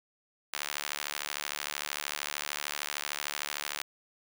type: tone with high-pass filter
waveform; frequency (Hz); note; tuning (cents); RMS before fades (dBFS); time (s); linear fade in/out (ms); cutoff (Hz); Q
sawtooth; 73.2; D2; -5; -37; 0.53-3.82; 5; 1600; 0.62
effects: none

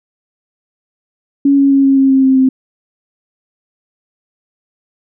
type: tone with pitch steps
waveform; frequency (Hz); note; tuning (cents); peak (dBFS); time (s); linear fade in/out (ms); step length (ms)
sine; 279.4 / 276.8 / 274.3 / 271.8 / 269.3 / 266.8 / 264.3 / 261.9; C#4 / C#4 / C#4 / C#4 / C#4 / C4 / C4 / C4; +14 / -2 / -18 / -34 / -50 / +34 / +18 / +2; -6; 1.45-2.49; 5; 130
effects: none

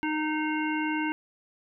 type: harmonic tone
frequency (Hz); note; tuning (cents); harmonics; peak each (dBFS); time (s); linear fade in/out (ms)
308; D#4; -17; 1 / 3 / 5 / 7 / 9; -28 / -33 / -35 / -36 / -38; 0.03-1.12; 0
effects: none

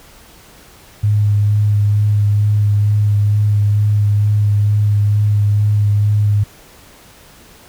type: tone with vibrato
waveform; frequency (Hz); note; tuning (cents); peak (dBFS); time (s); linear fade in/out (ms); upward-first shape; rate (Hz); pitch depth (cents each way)
sine; 103.83; G#2; 0; -10; 1.03-6.44; 10; sine; 2.2; 14
effects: pink hiss -43 dBFS RMS until 7.68 s

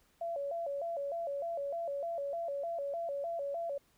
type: tone with vibrato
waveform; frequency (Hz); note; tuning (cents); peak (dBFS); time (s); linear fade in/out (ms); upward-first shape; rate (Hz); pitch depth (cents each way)
sine; 617; D#5; -15; -34; 0.21-3.78; 5; square; 3.3; 160
effects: pink hiss -70 dBFS RMS until 3.97 s

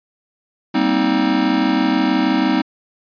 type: chord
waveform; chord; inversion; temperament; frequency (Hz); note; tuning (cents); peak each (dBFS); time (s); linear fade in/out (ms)
square; C minor seventh; second; just; 196.22 / 235.5 / 261.6 / 314; G3 / Bb3 / C4 / Eb4; +2 / +18 / 0 / +16; -23 / -23 / -19 / -19; 0.74-2.62; 10
effects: resampled to 11025 Hz

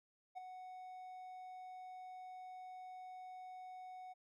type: tone with ADSR envelope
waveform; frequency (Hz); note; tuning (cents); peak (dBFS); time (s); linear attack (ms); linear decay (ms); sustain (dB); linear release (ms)
triangle; 740; F#5; 0; -40; 0.35-4.14; 27; 11; -7; 21
effects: none

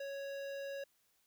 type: tone with notch filter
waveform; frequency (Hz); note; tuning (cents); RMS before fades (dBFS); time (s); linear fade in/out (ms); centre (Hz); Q
square; 554.4; C#5; 0; -43; 0-0.84; 5; 9600; 0.59
effects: white hiss -75 dBFS RMS until 1.26 s

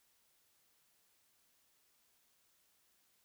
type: silence
effects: white hiss -74 dBFS RMS until 3.24 s

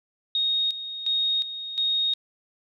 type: tone with tremolo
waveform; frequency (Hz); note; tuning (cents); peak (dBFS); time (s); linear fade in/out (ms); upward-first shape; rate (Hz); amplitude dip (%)
sine; 3729; A#7; 0; -21; 0.35-2.14; 2; square; 1.4; 70
effects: none

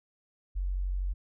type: tone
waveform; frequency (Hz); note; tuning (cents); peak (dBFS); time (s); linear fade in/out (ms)
sine; 46.25; F#1; 0; -28; 0.55-1.14; 20
effects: none

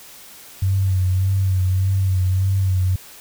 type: tone with vibrato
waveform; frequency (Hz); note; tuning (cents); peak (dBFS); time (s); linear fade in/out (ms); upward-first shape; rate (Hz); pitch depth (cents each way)
sine; 94.5; F#2; +37; -15; 0.62-2.96; 5; sine; 1.7; 44
effects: white hiss -42 dBFS RMS until 3.2 s

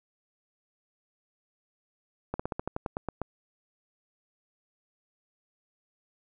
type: slowing click train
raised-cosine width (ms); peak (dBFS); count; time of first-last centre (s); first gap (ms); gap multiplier
1; -17; 11; 2.34-3.217; 55; 1.1
effects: none

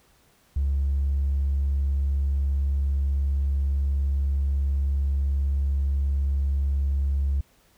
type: tone with tanh clipping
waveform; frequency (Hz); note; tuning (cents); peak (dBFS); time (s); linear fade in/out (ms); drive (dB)
triangle; 69.3; C#2; 0; -20; 0.56-7.41; 5; 1
effects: pink hiss -61 dBFS RMS until 7.77 s

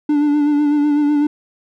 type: tone with vibrato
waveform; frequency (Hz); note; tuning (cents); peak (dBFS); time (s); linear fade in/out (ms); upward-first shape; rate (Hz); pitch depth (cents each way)
triangle; 293.7; D4; 0; -10; 0.09-1.27; 5; sine; 8; 33
effects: none

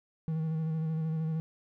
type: tone with vibrato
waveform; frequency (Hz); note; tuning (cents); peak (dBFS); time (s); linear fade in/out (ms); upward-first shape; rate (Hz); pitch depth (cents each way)
triangle; 159.4; D#3; +42; -27; 0.28-1.4; 0; square; 13; 22
effects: none

